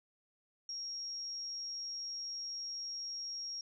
sine tone, 5588 Hz, F8, in tune, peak -39 dBFS, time 0.69-3.61 s, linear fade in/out 2 ms, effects none

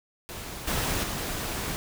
pink noise with level steps, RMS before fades -38 / -28 / -32 dBFS, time 0.29-1.76 s, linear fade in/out 0 ms, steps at 0.67 / 1.03 s, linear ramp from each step 5 ms, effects none

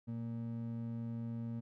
triangle ring-modulated tone, 174.61 Hz, F3, in tune, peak -33 dBFS, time 0.07-1.61 s, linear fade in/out 20 ms, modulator 56.6 Hz, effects none

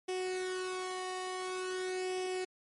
sawtooth tone with flanger, 370 Hz, F#4, in tune, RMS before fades -37 dBFS, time 0.08-2.45 s, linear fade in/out 10 ms, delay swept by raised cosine 0.36 to 1.04 ms, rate 0.47 Hz, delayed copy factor +0.65, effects MP3 48 kbps

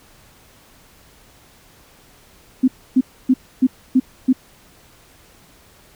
sine tone bursts, 258.1 Hz, C4, 23 cents flat, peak -9 dBFS, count 6, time 2.63-4.33 s, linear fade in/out 10 ms, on 50 ms, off 280 ms, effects pink hiss -50 dBFS RMS until 5.95 s

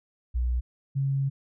sine tone pair in turn, 61 / 136.94 Hz, B1 / C#3, -21 / -21 cents, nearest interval octave + major second, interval 1400 cents, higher second, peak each -23 dBFS, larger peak neither, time 0.34-0.61 / 0.95-1.3 s, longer second, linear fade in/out 20 ms, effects none

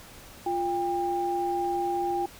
sine tone pair together, 349.2 / 798.6 Hz, F4 / G5, 0 / +32 cents, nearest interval octave + major second, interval 1432 cents, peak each -29 / -27 dBFS, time 0.46-2.26 s, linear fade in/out 5 ms, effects pink hiss -48 dBFS RMS until 2.39 s

